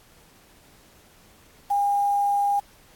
sine tone with quantisation, 809 Hz, G#5, 46 cents flat, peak -19 dBFS, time 1.7-2.6 s, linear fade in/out 10 ms, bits 7, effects pink hiss -55 dBFS RMS until 2.95 s + AAC 64 kbps

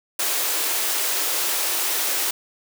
white high-pass noise, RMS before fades -23 dBFS, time 0.19-2.31 s, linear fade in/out 5 ms, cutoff 300 Hz, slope 48 dB/octave, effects none

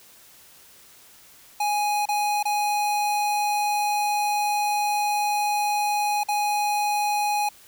square tone with dropouts, 830.6 Hz, G#5, in tune, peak -22 dBFS, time 1.6-7.49 s, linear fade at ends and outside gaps 5 ms, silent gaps 2.056-2.087 / 2.429-2.453 / 6.235-6.285 s, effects white hiss -51 dBFS RMS until 7.67 s

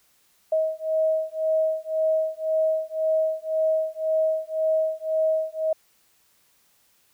sine beating tone pair, 633 / 634.9 Hz, D#5 / D#5, +30 / +35 cents, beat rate 1.9 Hz, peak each -24 dBFS, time 0.52-5.73 s, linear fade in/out 5 ms, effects white hiss -63 dBFS RMS until 7.13 s

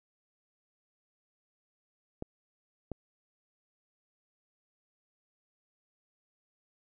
clicks, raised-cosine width 2 ms, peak -23 dBFS, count 2, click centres 2.224 / 2.917 s, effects none

